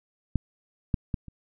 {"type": "clicks", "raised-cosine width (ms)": 5, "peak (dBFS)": [-11, -11, -15, -30], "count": 4, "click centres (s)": [0.357, 0.942, 1.142, 1.283], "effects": []}